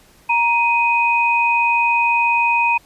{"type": "tone pair together", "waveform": "sine", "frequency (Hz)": [938.5, 2500], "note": ["A#5", "D#7"], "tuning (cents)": [11, 8], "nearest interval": "octave + perfect fourth", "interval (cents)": 1697, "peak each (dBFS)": -16, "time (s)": [0.29, 2.78], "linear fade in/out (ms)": 10, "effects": ["pink hiss -51 dBFS RMS until 2.85 s", "resampled to 32000 Hz"]}